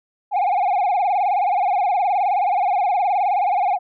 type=tone with vibrato; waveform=sine; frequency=767 Hz; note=G5; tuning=38 cents flat; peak=-13 dBFS; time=0.31-3.79 s; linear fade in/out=50 ms; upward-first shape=sine; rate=19 Hz; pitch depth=150 cents each way; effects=tanh soft clip ceiling -15 dBFS